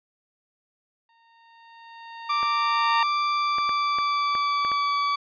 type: tone with exponential growth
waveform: sawtooth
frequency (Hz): 921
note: A#5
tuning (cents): -21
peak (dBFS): -16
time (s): 1.09-3.03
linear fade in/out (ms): 2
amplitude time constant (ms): 420
type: tone with pitch glide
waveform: 40% pulse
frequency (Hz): 1174.7 to 1145.9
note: D6 to D6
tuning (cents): 0 to -43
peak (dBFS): -21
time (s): 2.29-5.16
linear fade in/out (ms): 10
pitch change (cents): -43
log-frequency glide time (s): 3.33-4.97
type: clicks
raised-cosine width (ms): 0.5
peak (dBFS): -20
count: 7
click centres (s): 2.43 / 3.584 / 3.693 / 3.986 / 4.352 / 4.649 / 4.717
effects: resampled to 11025 Hz